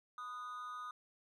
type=tone with amplitude modulation; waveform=triangle; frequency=1237 Hz; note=D#6; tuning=10 cents flat; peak=-38 dBFS; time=0.18-0.91 s; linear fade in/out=2 ms; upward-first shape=sine; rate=233 Hz; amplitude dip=70%; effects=none